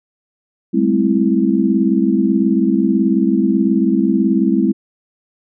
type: chord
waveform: sine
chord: A minor seventh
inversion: third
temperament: equal with one note detuned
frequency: 196 / 214.4 / 261.6 / 329.6 Hz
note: G3 / A3 / C4 / E4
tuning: 0 / -45 / 0 / 0 cents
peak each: -17 dBFS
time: 0.73-4.73 s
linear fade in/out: 20 ms
effects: none